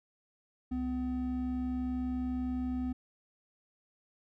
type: tone pair together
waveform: triangle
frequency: 66.93 / 252.7 Hz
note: C2 / B3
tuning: +40 / +40 cents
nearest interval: octave + major seventh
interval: 2300 cents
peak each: -37 / -30 dBFS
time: 0.71-2.93 s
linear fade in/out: 10 ms
effects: none